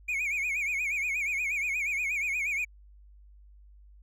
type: tone with vibrato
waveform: triangle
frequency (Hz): 2325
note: D7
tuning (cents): -18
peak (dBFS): -26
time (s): 0.08-2.65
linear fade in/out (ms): 10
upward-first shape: sine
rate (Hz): 8.4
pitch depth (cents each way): 130
effects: added 50 Hz sine -51 dBFS peak until 4.02 s